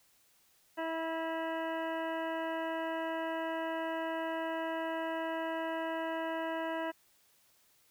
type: harmonic tone with a mistuned harmonic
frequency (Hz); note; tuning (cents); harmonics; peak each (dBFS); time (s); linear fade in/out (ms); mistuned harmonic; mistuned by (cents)
325.2; E4; -23; 1 / 2 / 3 / 4 / 5 / 6 / 8 / 9; -39 / -37 / -40 / -49 / -44 / -47 / -53 / -52; 0.77-6.92; 20; 4; +15
effects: white hiss -68 dBFS RMS until 7.9 s